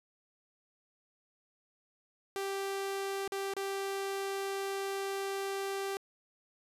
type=tone with dropouts; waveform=sawtooth; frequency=392 Hz; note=G4; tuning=in tune; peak=-30 dBFS; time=2.36-5.97 s; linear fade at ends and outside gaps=0 ms; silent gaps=3.277-3.321 / 3.537-3.566 s; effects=resampled to 32000 Hz